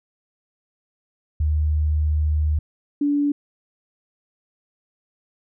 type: tone pair in turn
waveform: sine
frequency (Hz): 76.2 / 288.6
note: D#2 / D4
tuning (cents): -36 / -30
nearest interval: octave + major seventh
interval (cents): 2306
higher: second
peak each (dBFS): -17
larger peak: neither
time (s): 1.4-2.59 / 3.01-3.32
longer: first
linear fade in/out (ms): 5
effects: none